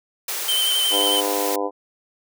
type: high-pass noise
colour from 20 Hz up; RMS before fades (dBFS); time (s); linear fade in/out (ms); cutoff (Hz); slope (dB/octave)
white; -27; 0.28-1.56; 5; 340; 96
type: tone with vibrato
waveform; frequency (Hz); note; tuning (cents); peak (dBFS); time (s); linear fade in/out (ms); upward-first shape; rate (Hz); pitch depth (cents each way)
square; 3086; G7; -28; -19; 0.48-1.21; 10; square; 11; 20
type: harmonic tone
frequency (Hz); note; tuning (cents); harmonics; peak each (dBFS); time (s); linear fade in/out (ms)
100.5; G2; +44; 3 / 4 / 5 / 6 / 7 / 8 / 9 / 10; -29 / -28 / -26 / -33 / -30 / -33 / -34 / -31; 0.9-1.71; 50
effects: none

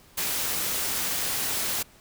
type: noise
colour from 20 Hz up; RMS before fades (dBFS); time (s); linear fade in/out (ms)
white; -28; 0.17-1.83; 10
effects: pink hiss -55 dBFS RMS until 2 s

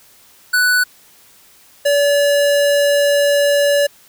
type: tone pair in turn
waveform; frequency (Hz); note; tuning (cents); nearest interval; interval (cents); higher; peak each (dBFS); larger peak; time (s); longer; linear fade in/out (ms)
square; 1486 / 572.9; F#6 / D5; +7 / -43; octave + perfect fourth; 1650; first; -12; neither; 0.53-0.84 / 1.85-3.87; second; 10
effects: white hiss -48 dBFS RMS until 4.08 s

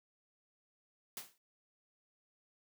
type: noise with exponential decay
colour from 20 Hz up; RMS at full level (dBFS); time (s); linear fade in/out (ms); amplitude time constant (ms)
white; -41; 1.17-1.38; 1; 44
effects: high-pass 150 Hz 12 dB/octave

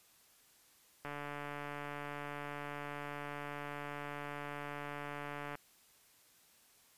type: click train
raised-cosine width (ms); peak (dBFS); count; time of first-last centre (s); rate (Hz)
0.5; -28; 654; 1.05-5.553; 145
effects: white hiss -66 dBFS RMS until 6.97 s + resampled to 32000 Hz

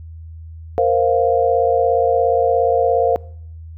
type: chord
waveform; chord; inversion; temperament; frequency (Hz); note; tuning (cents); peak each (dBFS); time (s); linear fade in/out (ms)
sine; Bb suspended second; none; equal; 466.2 / 523.3 / 698.5; Bb4 / C5 / F5; 0 / 0 / 0; -17; 0.78-3.16; 0
effects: noise-tail reverb RT60 0.7 s tail -24 dB re dry + added 81 Hz sine -32 dBFS peak until 3.77 s

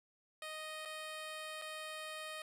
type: tone with dropouts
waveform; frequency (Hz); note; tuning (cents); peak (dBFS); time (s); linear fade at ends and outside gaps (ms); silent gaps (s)
10% pulse; 622.3; D#5; 0; -35; 0.42-2.42; 2; 0.852-0.856 / 1.616-1.62
effects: resampled to 32000 Hz

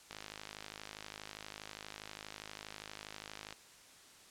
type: click train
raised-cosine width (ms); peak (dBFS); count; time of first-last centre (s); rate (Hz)
0.2; -27; 180; 0.11-3.526; 52.4
effects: white hiss -59 dBFS RMS until 4.3 s + low-pass 9000 Hz 12 dB/octave

